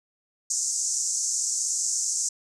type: band-pass noise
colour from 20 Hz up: white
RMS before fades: -27 dBFS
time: 0.5-2.29 s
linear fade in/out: 5 ms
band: 5900 to 7800 Hz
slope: 48 dB/octave
effects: none